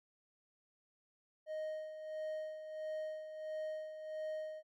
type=tone with tremolo; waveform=triangle; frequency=622.3 Hz; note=D#5; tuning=in tune; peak=-36 dBFS; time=1.46-4.63 s; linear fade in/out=50 ms; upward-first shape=sine; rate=1.5 Hz; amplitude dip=60%; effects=none